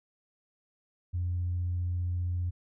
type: tone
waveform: sine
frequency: 88.5 Hz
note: F2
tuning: 23 cents sharp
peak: -27 dBFS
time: 1.13-2.51 s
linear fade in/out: 20 ms
effects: tanh soft clip ceiling -24 dBFS